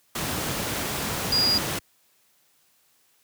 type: tone in noise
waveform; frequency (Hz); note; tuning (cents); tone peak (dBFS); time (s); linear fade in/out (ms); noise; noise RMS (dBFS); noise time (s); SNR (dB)
sine; 4855; D#8; -43; -19; 1.32-1.58; 5; pink; -28; 0.15-1.79; +6
effects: white hiss -64 dBFS RMS until 3.23 s + high-pass 80 Hz 12 dB/octave